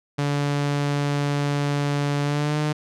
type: tone with pitch glide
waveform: sawtooth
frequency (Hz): 143.8 to 150.86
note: D3 to D3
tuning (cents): -36 to +47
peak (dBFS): -17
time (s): 0.18-2.73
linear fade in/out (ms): 10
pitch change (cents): +83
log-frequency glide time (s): 2.23-2.59
effects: low-pass 7000 Hz 12 dB/octave